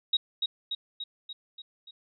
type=tone with echo; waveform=sine; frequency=3800 Hz; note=A#7; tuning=33 cents sharp; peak=-21 dBFS; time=0.13-0.17 s; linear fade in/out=5 ms; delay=290 ms; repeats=6; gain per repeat=-4 dB; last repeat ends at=1.91 s; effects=none